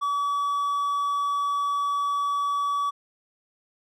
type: tone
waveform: triangle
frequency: 1142 Hz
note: D6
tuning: 49 cents flat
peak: -21 dBFS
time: 0.01-2.91 s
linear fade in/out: 20 ms
effects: none